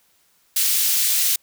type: high-pass noise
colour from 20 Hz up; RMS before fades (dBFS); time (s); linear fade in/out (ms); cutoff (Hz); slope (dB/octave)
white; -19; 0.56-1.36; 5; 3000; 12
effects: white hiss -61 dBFS RMS until 1.42 s